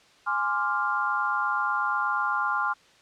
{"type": "chord", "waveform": "sine", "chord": "D half-diminished seventh", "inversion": "second", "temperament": "equal", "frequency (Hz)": [830.6, 1046.5, 1174.7, 1396.9], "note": ["Ab5", "C6", "D6", "F6"], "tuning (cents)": [0, 0, 0, 0], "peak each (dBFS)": [-31, -29, -31, -27], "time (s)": [0.26, 2.74], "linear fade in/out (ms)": 20, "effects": ["white hiss -57 dBFS RMS until 3.01 s", "low-pass 5000 Hz 12 dB/octave"]}